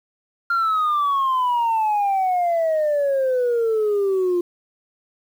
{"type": "exponential sweep", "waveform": "sine", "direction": "down", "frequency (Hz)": [1396.9, 347.7], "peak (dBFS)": -15, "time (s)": [0.5, 4.41], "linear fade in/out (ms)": 5, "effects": ["tanh soft clip ceiling -15 dBFS", "8-bit"]}